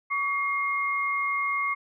sine tone pair together, 1132 / 2137 Hz, C#6 / C7, +36 / +36 cents, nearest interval major seventh, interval 1100 cents, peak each -27 dBFS, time 0.1-1.75 s, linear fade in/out 20 ms, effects none

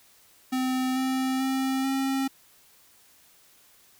square tone with pitch steps, 257.7 / 261.3 / 264.9 / 268.6 Hz, C4 / C4 / C4 / C4, -26 / -2 / +22 / +46 cents, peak -25 dBFS, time 0.52-2.28 s, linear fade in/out 10 ms, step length 440 ms, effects white hiss -58 dBFS RMS until 3.99 s

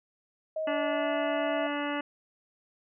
sine tone with pitch glide, 630 to 648.8 Hz, D#5 to E5, +21 to -28 cents, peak -29 dBFS, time 0.56-1.67 s, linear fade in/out 5 ms, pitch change +51 cents, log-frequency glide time 0.87-1.1 s
harmonic tone, 290 Hz, D4, 22 cents flat, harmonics 1 / 2 / 3 / 4 / 5 / 6 / 7 / 9 / 10, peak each -33 / -36 / -38 / -39 / -40 / -41 / -41 / -43 / -43 dBFS, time 0.67-2.01 s, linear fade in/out 5 ms
effects none

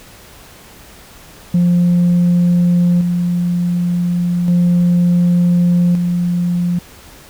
sine tone with tremolo, 175.4 Hz, F3, 8 cents sharp, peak -7 dBFS, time 1.54-6.79 s, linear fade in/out 5 ms, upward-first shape square, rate 0.34 Hz, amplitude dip 45%, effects tanh soft clip ceiling -7 dBFS + pink hiss -40 dBFS RMS until 7.29 s

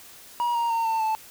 triangle tone with pitch steps, 956 / 935.8 / 916 / 896.6 / 877.7 Hz, A#5 / A#5 / A#5 / A5 / A5, +43 / +6 / -31 / +32 / -5 cents, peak -20 dBFS, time 0.4-1.15 s, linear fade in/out 0 ms, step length 150 ms, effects white hiss -47 dBFS RMS until 1.3 s

